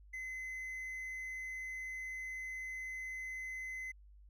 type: tone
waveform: triangle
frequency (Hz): 2044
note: C7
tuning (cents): -41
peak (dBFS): -39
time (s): 0.13-3.92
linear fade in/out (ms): 10
effects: added 50 Hz sine -56 dBFS peak until 4.29 s